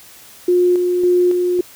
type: tone with tremolo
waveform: sine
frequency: 357.3 Hz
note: F4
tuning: 40 cents sharp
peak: -10 dBFS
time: 0.48-1.61 s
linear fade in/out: 5 ms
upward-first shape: square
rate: 1.8 Hz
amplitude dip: 35%
effects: white hiss -42 dBFS RMS until 1.75 s